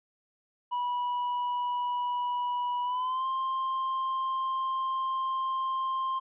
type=tone with pitch glide; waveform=triangle; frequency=978 to 1054.3 Hz; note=B5 to C6; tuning=-17 to +13 cents; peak=-26 dBFS; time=0.71-6.2 s; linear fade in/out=20 ms; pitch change=+130 cents; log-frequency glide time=2.83-3.26 s; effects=resampled to 8000 Hz